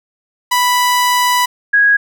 sawtooth / sine tone pair in turn, 987.8 / 1653.1 Hz, B5 / G#6, 0 / -8 cents, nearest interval major sixth, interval 892 cents, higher second, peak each -7 dBFS, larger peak neither, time 0.51-1.46 / 1.73-1.97 s, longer first, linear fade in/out 10 ms, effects none

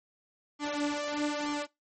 sawtooth tone with flanger, 293.7 Hz, D4, in tune, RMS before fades -32 dBFS, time 0.59-1.67 s, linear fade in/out 50 ms, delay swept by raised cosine 0.91 to 5.11 ms, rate 1.1 Hz, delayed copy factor +0.75, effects noise-tail reverb RT60 0.2 s tail -22 dB re dry + MP3 32 kbps

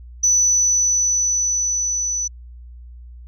sine tone with level ramp, 5970 Hz, F#8, 15 cents sharp, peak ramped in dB -11 to -20 dBFS, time 0.23-2.28 s, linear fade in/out 10 ms, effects tanh soft clip ceiling -8 dBFS + added 60 Hz sine -36 dBFS peak until 3.27 s

